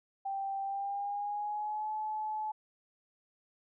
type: tone with pitch glide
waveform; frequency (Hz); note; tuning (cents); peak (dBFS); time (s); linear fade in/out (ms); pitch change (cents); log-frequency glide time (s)
sine; 784 to 859.9; G5 to A5; 0 to -40; -33; 0.25-2.52; 10; +160; 0.62-1.91
effects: none